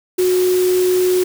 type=tone in noise; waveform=sine; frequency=365.7 Hz; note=F#4; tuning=20 cents flat; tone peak=-12 dBFS; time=0.18-1.24 s; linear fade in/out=10 ms; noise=white; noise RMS=-27 dBFS; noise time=0.18-1.24 s; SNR=+12 dB; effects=none